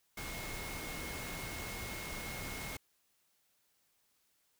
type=tone in noise; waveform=sine; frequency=2161 Hz; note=C#7; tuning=45 cents flat; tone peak=-47 dBFS; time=0.17-2.77 s; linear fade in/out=5 ms; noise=pink; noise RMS=-43 dBFS; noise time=0.17-2.77 s; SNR=-7 dB; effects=white hiss -75 dBFS RMS until 4.59 s